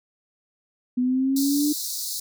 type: exponential sweep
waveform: sine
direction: up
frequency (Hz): 246.9 to 299.7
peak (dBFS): -19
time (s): 0.97-1.73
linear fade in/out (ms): 10
type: high-pass noise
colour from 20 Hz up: pink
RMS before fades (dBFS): -30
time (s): 1.36-2.2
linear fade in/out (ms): 5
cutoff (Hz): 3900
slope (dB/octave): 96
effects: none